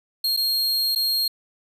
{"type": "tone with dropouts", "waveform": "45% pulse", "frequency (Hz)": 4240, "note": "C8", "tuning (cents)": 22, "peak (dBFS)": -19, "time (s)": [0.24, 1.28], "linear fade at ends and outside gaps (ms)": 5, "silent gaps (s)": [[0.366, 0.372], [0.95, 0.958]], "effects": ["resampled to 32000 Hz"]}